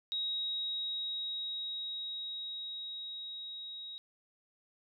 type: tone with level ramp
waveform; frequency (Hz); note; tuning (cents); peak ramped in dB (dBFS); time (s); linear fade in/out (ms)
sine; 3800; A#7; +33; -32 to -42; 0.12-3.98; 0
effects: none